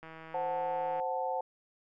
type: click train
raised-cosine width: 0.5 ms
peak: -33 dBFS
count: 157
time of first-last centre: 0.03-0.999 s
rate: 161 Hz
type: chord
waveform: sine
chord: F# diminished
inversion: second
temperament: equal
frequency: 523.3 / 740 / 880 Hz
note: C5 / F#5 / A5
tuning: 0 / 0 / 0 cents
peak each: -35 dBFS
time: 0.34-1.41 s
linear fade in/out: 5 ms
effects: none